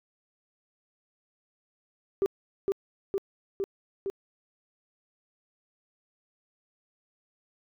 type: tone with echo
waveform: sine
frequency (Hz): 392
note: G4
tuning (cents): 0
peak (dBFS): -20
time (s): 2.22-2.26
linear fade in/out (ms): 0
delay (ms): 460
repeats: 4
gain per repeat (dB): -2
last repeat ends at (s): 4.1
effects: tanh soft clip ceiling -19 dBFS